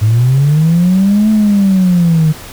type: linear two-way sweep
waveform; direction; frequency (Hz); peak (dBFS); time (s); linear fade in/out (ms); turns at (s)
sine; up then down; 103.83 to 218 to 152.8; -5; 0.01-2.33; 20; 1.3
effects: tanh soft clip ceiling -3 dBFS + pink hiss -31 dBFS RMS until 2.52 s